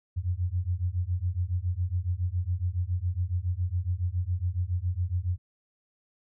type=beating tone pair; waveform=sine; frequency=86.1 / 93.3 Hz; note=F2 / F#2; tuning=-24 / +15 cents; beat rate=7.2 Hz; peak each=-29 dBFS; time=0.16-5.38 s; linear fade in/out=20 ms; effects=none